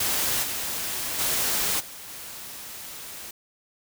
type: noise with level steps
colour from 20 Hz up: white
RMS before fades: -25 / -30 / -25 / -41 / -39 dBFS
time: 0-3.31 s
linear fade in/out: 5 ms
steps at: 0.42 / 1.18 / 1.79 / 2.08 s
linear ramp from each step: 20 ms
effects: none